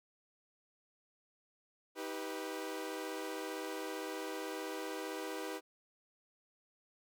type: chord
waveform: sawtooth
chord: Eb augmented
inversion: none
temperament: equal with one note detuned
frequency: 316.6 / 392 / 493.9 Hz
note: Eb4 / G4 / B4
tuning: +30 / 0 / 0 cents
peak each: -40 / -40 / -40 dBFS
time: 1.95-5.61 s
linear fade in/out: 50 ms
effects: none